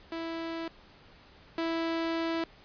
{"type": "tone pair in turn", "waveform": "sawtooth", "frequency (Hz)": [329.6, 329.6], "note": ["E4", "E4"], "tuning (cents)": [0, 0], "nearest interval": "unison", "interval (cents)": 0, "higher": "neither", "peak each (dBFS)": [-30, -25], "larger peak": "second", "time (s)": [[0.12, 0.68], [1.58, 2.44]], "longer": "second", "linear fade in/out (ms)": 2, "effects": ["pink hiss -56 dBFS RMS until 2.64 s", "resampled to 11025 Hz"]}